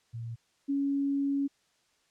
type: tone pair in turn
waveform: sine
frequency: 115.8 / 279.1 Hz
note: A#2 / C#4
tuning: -11 / +12 cents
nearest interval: octave + minor third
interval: 1523 cents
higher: second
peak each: -35 / -26 dBFS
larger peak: second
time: 0.13-0.36 / 0.68-1.48 s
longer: second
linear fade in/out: 20 ms
effects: white hiss -70 dBFS RMS until 2.1 s + low-pass 7000 Hz 12 dB/octave